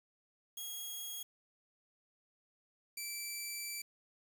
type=tone pair in turn; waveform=10% pulse; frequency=3295 / 2330 Hz; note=G#7 / D7; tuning=-14 / -14 cents; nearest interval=tritone; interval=600 cents; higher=first; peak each=-33 / -31 dBFS; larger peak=second; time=0.57-1.23 / 2.97-3.82 s; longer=second; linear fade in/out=5 ms; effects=10-bit